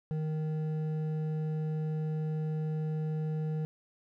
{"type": "tone with hard clipping", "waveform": "triangle", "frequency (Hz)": 155.56, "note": "D#3", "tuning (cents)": 0, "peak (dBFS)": -32, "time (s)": [0.11, 3.65], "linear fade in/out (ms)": 0, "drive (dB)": 11, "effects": []}